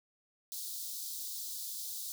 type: high-pass noise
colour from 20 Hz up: white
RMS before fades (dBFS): -41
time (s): 0.52-2.12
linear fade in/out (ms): 0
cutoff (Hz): 3700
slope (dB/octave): 48
effects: none